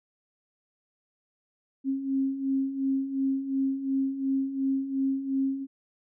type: beating tone pair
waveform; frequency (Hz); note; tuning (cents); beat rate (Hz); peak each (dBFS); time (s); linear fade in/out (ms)
sine; 267.5 / 270.3; C4 / C#4; +38 / -44; 2.8; -32 / -26; 1.84-5.67; 50
effects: none